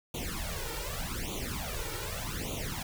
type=noise with flanger; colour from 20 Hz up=pink; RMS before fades=-36 dBFS; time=0.14-2.83 s; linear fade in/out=5 ms; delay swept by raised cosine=0.29 to 2.19 ms; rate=0.84 Hz; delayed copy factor=+0.95; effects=none